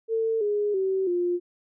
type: tone with pitch steps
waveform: sine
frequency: 449.1 / 414.2 / 382 / 352.4 Hz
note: A4 / G#4 / G4 / F4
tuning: +35 / -5 / -45 / +16 cents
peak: -22 dBFS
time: 0.08-1.4 s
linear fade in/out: 50 ms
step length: 330 ms
effects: none